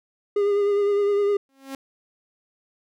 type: tone with vibrato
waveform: triangle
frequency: 406.4 Hz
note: G#4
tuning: 38 cents flat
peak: -16 dBFS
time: 0.36-1.37 s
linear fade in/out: 5 ms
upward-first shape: triangle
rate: 9.8 Hz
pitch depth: 31 cents each way
type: tone with exponential growth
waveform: sawtooth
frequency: 270 Hz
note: C#4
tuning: 45 cents flat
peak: -25 dBFS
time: 1.49-1.75 s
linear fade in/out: 1 ms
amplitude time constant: 56 ms
effects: none